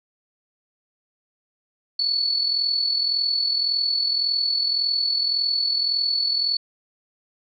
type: tone with amplitude modulation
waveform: sine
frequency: 4435 Hz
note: C#8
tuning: in tune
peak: -17 dBFS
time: 1.99-6.57 s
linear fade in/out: 5 ms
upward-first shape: sine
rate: 41.8 Hz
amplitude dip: 55%
effects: none